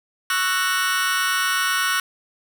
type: chord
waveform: sawtooth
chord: F# dominant seventh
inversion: second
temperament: just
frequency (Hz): 1110 / 1332 / 1480 / 1850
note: C#6 / E6 / F#6 / A#6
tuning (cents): +2 / +18 / 0 / -14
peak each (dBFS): -22 / -24 / -18 / -24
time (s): 0.3-2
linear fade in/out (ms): 2
effects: none